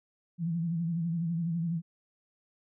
sine tone with vibrato, 167.7 Hz, E3, 30 cents sharp, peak -28 dBFS, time 0.38-1.82 s, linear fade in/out 50 ms, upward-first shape sine, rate 12 Hz, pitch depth 68 cents each way, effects none

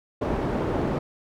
white low-pass noise, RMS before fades -26 dBFS, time 0.21-0.99 s, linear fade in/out 10 ms, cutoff 510 Hz, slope 12 dB/octave, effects none

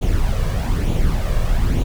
brown noise with flanger, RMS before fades -17 dBFS, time 0.01-1.84 s, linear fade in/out 20 ms, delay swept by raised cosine 0.29 to 1.79 ms, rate 1.1 Hz, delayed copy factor +0.55, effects none

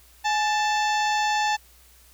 harmonic tone with a mistuned harmonic, 883 Hz, A5, 6 cents sharp, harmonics 1 / 2 / 3 / 4 / 5 / 6 / 7 / 8, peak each -22 / -28 / -32 / -34 / -36 / -38 / -39 / -40 dBFS, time 0.24-1.57 s, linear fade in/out 20 ms, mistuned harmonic 1, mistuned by -82 cents, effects added 60 Hz sine -55 dBFS peak until 2.13 s + white hiss -55 dBFS RMS until 2.13 s

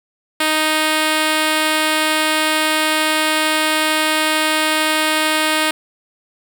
5% pulse tone, 311.1 Hz, D#4, in tune, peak -3 dBFS, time 0.4-5.71 s, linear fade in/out 5 ms, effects none

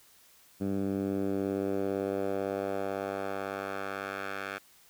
10% pulse tone with band-pass filter sweep, 98 Hz, G2, in tune, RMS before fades -33 dBFS, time 0.6-4.59 s, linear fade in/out 20 ms, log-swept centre 220 to 1700 Hz, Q 1.3, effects white hiss -60 dBFS RMS until 4.89 s

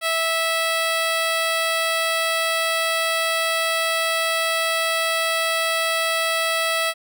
10% pulse tone, 655 Hz, E5, 11 cents flat, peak -11 dBFS, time 0.01-6.94 s, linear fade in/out 50 ms, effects none

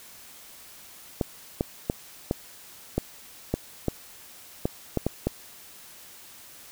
clicks, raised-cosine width 2 ms, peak -10 dBFS, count 11, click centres 1.212 / 1.609 / 1.899 / 2.311 / 2.98 / 3.54 / 3.883 / 4.655 / 4.973 / 5.066 / 5.27 s, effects white hiss -48 dBFS RMS until 6.71 s

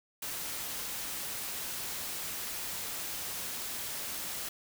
white noise, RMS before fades -38 dBFS, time 0.22-4.49 s, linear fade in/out 5 ms, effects none

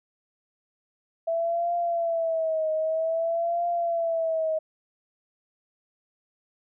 sine tone with vibrato, 659.3 Hz, E5, in tune, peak -23 dBFS, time 1.27-4.59 s, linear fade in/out 10 ms, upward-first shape triangle, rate 0.52 Hz, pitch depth 91 cents each way, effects none

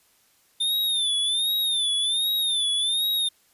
square tone with vibrato, 3597 Hz, A7, 37 cents sharp, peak -22 dBFS, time 0.6-3.29 s, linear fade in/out 10 ms, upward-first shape sine, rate 1.3 Hz, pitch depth 100 cents each way, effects white hiss -62 dBFS RMS until 3.53 s + resampled to 32000 Hz

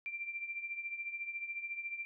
sine tone with tremolo, 2361 Hz, D7, 9 cents sharp, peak -35 dBFS, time 0.06-2.05 s, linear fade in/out 0 ms, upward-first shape triangle, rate 14 Hz, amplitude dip 75%, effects none

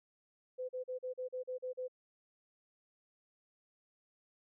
sine tone bursts, 508 Hz, B4, 49 cents sharp, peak -37 dBFS, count 9, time 0.58-1.882 s, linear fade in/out 20 ms, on 110 ms, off 39 ms, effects none

